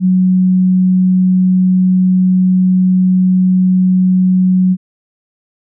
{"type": "tone", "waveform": "sine", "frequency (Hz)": 184.7, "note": "F#3", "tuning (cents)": -3, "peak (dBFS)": -7, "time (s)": [0, 4.77], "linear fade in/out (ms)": 50, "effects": []}